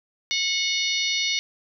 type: harmonic tone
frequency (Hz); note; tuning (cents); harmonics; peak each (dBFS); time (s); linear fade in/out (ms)
730; F#5; -24; 3 / 4 / 5 / 6 / 7 / 8; -27 / -30 / -27 / -29 / -34 / -32; 0.31-1.39; 0
effects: none